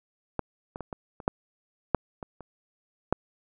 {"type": "clicks", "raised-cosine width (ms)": 1, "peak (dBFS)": [-13, -22, -21, -21, -27, -9, -6, -22, -28, -8], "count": 10, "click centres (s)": [0.393, 0.759, 0.807, 0.928, 1.202, 1.279, 1.947, 2.228, 2.407, 3.126], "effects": []}